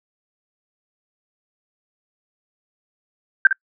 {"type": "tone with echo", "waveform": "sine", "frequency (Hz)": 1568, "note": "G6", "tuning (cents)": 0, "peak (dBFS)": -6, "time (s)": [3.45, 3.47], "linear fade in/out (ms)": 2, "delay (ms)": 58, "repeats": 1, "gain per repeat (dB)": -9, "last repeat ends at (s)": 3.528, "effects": ["noise-tail reverb RT60 0.1 s tail -26 dB re dry"]}